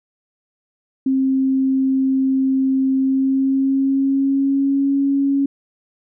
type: tone with pitch glide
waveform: sine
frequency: 265.7 to 277.1 Hz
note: C4 to C#4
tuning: +27 to -1 cents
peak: -14 dBFS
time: 1.06-5.46 s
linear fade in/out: 5 ms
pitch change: +72 cents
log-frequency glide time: 2.97-4.95 s
effects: none